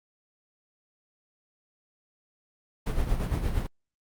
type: noise with tremolo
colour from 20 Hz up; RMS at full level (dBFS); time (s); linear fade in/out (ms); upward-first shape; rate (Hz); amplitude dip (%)
brown; -25; 2.86-3.67; 10; sine; 8.7; 55
effects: Opus 48 kbps